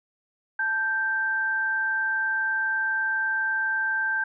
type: tone pair together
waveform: sine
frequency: 880 / 1568 Hz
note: A5 / G6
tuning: 0 / 0 cents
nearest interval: minor seventh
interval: 1000 cents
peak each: -33 / -23 dBFS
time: 0.59-4.24 s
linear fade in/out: 5 ms
effects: none